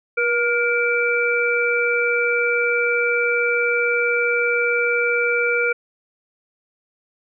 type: tone cluster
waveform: sine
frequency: 479.6 / 1415 / 2328 Hz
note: A#4 / F6 / D7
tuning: +49 / +22 / -16 cents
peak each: -21 dBFS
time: 0.17-5.73 s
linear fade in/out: 10 ms
effects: none